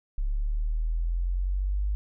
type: exponential sweep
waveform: sine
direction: up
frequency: 34.62 to 51.3 Hz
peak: -24 dBFS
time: 0.18-1.95 s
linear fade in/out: 0 ms
effects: none